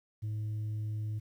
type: tone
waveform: sine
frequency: 107.2 Hz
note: A2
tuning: 45 cents flat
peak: -30 dBFS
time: 0.22-1.2 s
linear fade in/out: 20 ms
effects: tanh soft clip ceiling -32 dBFS + 11-bit